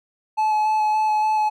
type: tone with vibrato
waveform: triangle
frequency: 859 Hz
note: A5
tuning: 42 cents flat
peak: -15 dBFS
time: 0.37-1.5 s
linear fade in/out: 20 ms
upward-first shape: square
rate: 3.5 Hz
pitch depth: 11 cents each way
effects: none